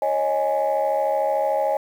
sine chord, C# suspended second, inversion none, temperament equal with one note detuned, 548.9 / 622.3 / 830.6 Hz, C#5 / D#5 / G#5, -17 / 0 / 0 cents, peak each -22 dBFS, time 0.02-1.77 s, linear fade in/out 2 ms, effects tanh soft clip ceiling -13 dBFS + 8-bit

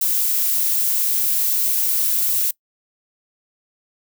violet noise, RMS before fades -19 dBFS, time 0.01-2.51 s, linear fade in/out 5 ms, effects noise-tail reverb RT60 0.1 s tail -23 dB re dry

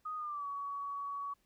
sine tone with pitch glide, 1244.5 to 1128.1 Hz, D#6 to C#6, 0 to +30 cents, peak -37 dBFS, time 0.05-1.34 s, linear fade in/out 10 ms, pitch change -170 cents, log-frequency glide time 0.16-0.47 s, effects pink hiss -75 dBFS RMS until 1.45 s

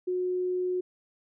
sine tone, 364 Hz, F#4, 28 cents flat, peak -26 dBFS, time 0.07-0.81 s, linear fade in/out 10 ms, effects none

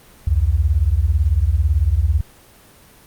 sine beating tone pair, 65.8 / 83.8 Hz, C2 / E2, +10 / +29 cents, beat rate 18 Hz, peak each -16 dBFS, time 0.27-2.21 s, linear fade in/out 5 ms, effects pink hiss -47 dBFS RMS until 3.06 s + Opus 24 kbps

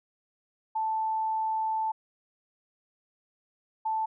sine tone pair in turn, 880 / 880 Hz, A5 / A5, 0 / 0 cents, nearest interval unison, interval 0 cents, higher neither, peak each -26 dBFS, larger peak neither, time 0.75-1.92 / 3.85-4.06 s, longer first, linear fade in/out 10 ms, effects none

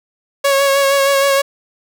sawtooth tone with vibrato, 553 Hz, C#5, 4 cents flat, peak -7 dBFS, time 0.44-1.42 s, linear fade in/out 10 ms, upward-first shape sine, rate 6.4 Hz, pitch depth 24 cents each way, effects none

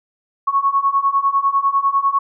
sine beating tone pair, 1099 / 1109 Hz, C#6 / C#6, -15 / 0 cents, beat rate 10 Hz, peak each -18 / -16 dBFS, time 0.47-2.19 s, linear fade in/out 10 ms, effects none

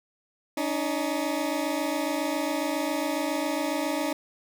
20% pulse tone pair together, 283.8 / 311.1 Hz, C#4 / D#4, +41 / 0 cents, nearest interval major second, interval 159 cents, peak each -24 dBFS, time 0.57-4.13 s, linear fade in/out 5 ms, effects none

